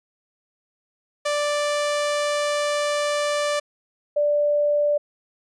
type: tone pair in turn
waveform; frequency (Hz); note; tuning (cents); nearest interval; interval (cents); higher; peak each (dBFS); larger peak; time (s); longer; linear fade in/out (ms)
sawtooth / sine; 587.3 / 587.3; D5 / D5; 0 / 0; unison; 0; neither; -17; neither; 1.25-3.6 / 4.16-4.98; first; 10
effects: resampled to 22050 Hz